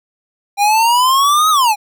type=exponential two-way sweep; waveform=square; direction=up then down; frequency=798 to 1284 to 798 Hz; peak=-10 dBFS; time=0.57-1.76 s; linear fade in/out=50 ms; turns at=1.5 s; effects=none